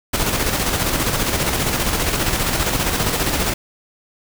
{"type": "noise with tremolo", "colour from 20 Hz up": "pink", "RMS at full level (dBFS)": -18, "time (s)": [0.13, 3.54], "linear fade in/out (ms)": 10, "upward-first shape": "square", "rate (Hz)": 15, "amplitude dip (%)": 40, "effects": []}